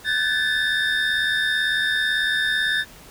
triangle tone cluster, 1520 / 1667 / 1745 / 3653 Hz, F#6 / G#6 / A6 / A#7, +46 / +6 / -15 / -36 cents, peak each -26 / -27 / -20 / -24 dBFS, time 0.04-2.85 s, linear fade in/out 50 ms, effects pink hiss -45 dBFS RMS until 3.1 s

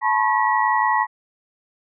sine tone cluster, 866 / 977 / 1083 / 1924 Hz, A5 / B5 / C#6 / B6, -28 / -19 / -41 / -46 cents, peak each -20 / -22 / -22 / -23 dBFS, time 0.01-1.07 s, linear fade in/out 50 ms, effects none

